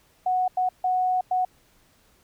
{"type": "tone bursts at uneven times", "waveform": "sine", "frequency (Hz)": 737, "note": "F#5", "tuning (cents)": -7, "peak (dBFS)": -20, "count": 4, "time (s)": [[0.26, 0.48], [0.57, 0.69], [0.84, 1.21], [1.31, 1.45]], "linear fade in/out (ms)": 5, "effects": ["pink hiss -61 dBFS RMS until 2.23 s"]}